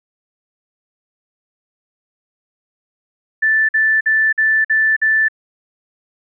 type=tone bursts; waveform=sine; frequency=1760 Hz; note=A6; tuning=in tune; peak=-11 dBFS; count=6; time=3.42-5.285 s; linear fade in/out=10 ms; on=270 ms; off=49 ms; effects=none